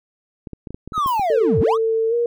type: clicks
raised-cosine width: 3 ms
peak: -19 dBFS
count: 10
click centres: 0.472 / 0.533 / 0.672 / 0.706 / 0.745 / 0.876 / 0.922 / 0.979 / 1.061 / 1.196 s
type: linear two-way sweep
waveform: triangle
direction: down then up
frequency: 1333 to 69.2 to 1333 Hz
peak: -15 dBFS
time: 0.93-1.78 s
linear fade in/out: 50 ms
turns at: 1.6 s
type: noise with exponential decay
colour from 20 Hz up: violet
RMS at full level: -32 dBFS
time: 1.07-1.4 s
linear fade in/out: 1 ms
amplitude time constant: 71 ms
type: tone with pitch glide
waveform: sine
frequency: 448.2 to 473.2 Hz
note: A4 to A#4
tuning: +32 to +26 cents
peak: -16 dBFS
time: 1.3-2.26 s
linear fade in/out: 2 ms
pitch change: +94 cents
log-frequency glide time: 2.09-2.14 s
effects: none